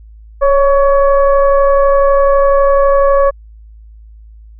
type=tone with frequency modulation; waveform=sine; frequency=554 Hz; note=C#5; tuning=1 cent flat; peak=-6 dBFS; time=0.41-3.31 s; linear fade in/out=20 ms; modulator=570 Hz; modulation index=0.87; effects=added 54 Hz sine -34 dBFS peak until 4.59 s